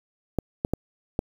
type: clicks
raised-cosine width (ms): 2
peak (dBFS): -10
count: 4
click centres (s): 0.387 / 0.649 / 0.736 / 1.191
effects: 7-bit